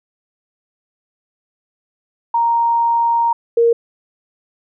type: tone pair in turn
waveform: sine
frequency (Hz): 932.3 / 466.1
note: A#5 / A#4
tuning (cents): 0 / 0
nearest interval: octave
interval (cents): 1200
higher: first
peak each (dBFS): -12 / -9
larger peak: second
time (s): 2.34-3.33 / 3.57-3.73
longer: first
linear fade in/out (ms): 5
effects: none